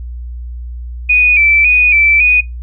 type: tone with vibrato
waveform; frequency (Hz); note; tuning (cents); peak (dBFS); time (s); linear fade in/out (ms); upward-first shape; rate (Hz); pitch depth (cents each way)
sine; 2400; D7; +37; -6; 1.09-2.41; 10; square; 1.8; 54
effects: noise-tail reverb RT60 0.2 s tail -25 dB re dry + added 60 Hz sine -22 dBFS peak until 2.62 s